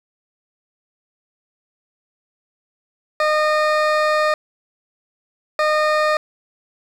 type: tone bursts at uneven times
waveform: 20% pulse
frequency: 612 Hz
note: D#5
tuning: 29 cents flat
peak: -10 dBFS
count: 2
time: 3.2-4.34 / 5.59-6.17 s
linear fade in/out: 2 ms
effects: low-pass 4000 Hz 12 dB/octave + 7-bit